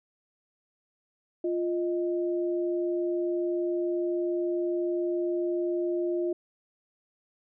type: tone pair together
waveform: sine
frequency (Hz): 349.3 / 622.3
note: F4 / D#5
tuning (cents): 0 / 0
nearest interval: minor seventh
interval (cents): 1000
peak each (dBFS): -26 / -35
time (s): 1.44-6.33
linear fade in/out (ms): 5
effects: none